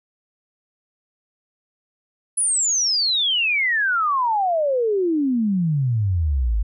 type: exponential sweep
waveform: sine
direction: down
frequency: 10210 to 49 Hz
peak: -17 dBFS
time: 2.37-6.63 s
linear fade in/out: 10 ms
effects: none